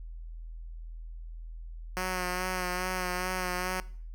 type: tone with vibrato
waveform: 5% pulse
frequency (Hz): 182.5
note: F#3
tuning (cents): -24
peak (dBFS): -19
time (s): 1.97-3.8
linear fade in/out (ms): 0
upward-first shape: sine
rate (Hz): 2.4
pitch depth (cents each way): 27
effects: noise-tail reverb RT60 0.5 s tail -20 dB re dry + added 41 Hz sine -39 dBFS peak until 4.14 s